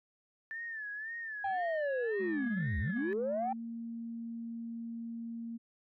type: tone with vibrato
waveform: sine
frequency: 1760 Hz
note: A6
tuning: in tune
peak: -38 dBFS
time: 0.51-3.13 s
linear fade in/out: 0 ms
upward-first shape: sine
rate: 1.9 Hz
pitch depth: 100 cents each way
type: linear two-way sweep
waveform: sine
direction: down then up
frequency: 800 to 66.9 to 800 Hz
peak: -30 dBFS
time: 1.44-3.53 s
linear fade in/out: 5 ms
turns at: 2.79 s
type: tone with pitch glide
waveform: sine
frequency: 210.6 to 231 Hz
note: G#3 to A#3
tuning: +24 to -16 cents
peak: -38 dBFS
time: 2.19-5.58 s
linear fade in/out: 20 ms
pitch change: +160 cents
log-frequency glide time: 2.96-3.62 s
effects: tanh soft clip ceiling -26 dBFS